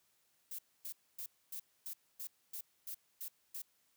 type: noise bursts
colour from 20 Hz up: violet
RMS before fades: -44 dBFS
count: 10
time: 0.51-3.62 s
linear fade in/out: 5 ms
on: 77 ms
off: 260 ms
effects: white hiss -75 dBFS RMS until 3.96 s + high-pass 60 Hz 12 dB/octave